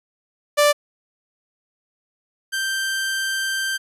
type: tone pair in turn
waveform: sawtooth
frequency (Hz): 587.3 / 1567.9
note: D5 / G6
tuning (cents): 0 / 0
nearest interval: octave + perfect fourth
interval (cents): 1700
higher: second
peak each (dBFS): -9 / -18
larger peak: first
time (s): 0.57-0.73 / 2.52-3.78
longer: second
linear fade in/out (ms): 20
effects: resampled to 32000 Hz